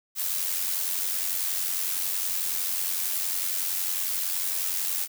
blue noise with amplitude modulation, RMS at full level -26 dBFS, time 0.15-5.08 s, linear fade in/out 50 ms, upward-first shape sine, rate 90.9 Hz, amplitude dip 50%, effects none

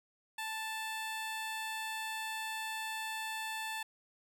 15% pulse tone, 880 Hz, A5, in tune, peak -31 dBFS, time 0.38-3.83 s, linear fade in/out 5 ms, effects none

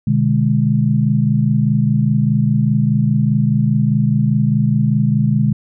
sine chord, G# diminished, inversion first, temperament just, 124.59 / 149.51 / 207.7 Hz, B2 / D3 / G#3, +16 / +31 / 0 cents, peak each -16 dBFS, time 0.07-5.53 s, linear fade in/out 5 ms, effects none

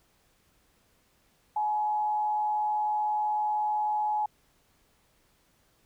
sine tone with frequency modulation, 847 Hz, G#5, 34 cents sharp, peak -25 dBFS, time 1.56-4.26 s, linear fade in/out 5 ms, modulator 116 Hz, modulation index 0.28, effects pink hiss -67 dBFS RMS until 5.85 s

